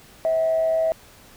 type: tone with frequency modulation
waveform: sine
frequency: 647 Hz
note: E5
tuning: 32 cents flat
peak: -17 dBFS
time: 0.25-0.92 s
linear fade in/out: 0 ms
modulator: 119 Hz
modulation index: 0.25
effects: tanh soft clip ceiling -13 dBFS + pink hiss -49 dBFS RMS until 1.36 s